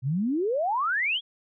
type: exponential sweep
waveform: sine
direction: up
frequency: 120.6 to 3399 Hz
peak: -23 dBFS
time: 0.02-1.21 s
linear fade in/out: 50 ms
effects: none